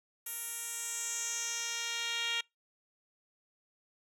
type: tone with band-pass filter sweep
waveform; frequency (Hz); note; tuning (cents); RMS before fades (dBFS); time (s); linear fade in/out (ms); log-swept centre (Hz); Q
10% pulse; 466.2; A#4; 0; -37; 0.26-2.41; 5; 12000 to 3400; 2.6
effects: noise-tail reverb RT60 0.2 s tail -26 dB re dry